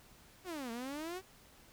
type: exponential two-way sweep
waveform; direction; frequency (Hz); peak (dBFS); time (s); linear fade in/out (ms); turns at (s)
sawtooth; down then up; 387.7 to 225.2 to 387.7; -36; 0.44-1.22; 50; 0.71
effects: pink hiss -61 dBFS RMS until 1.72 s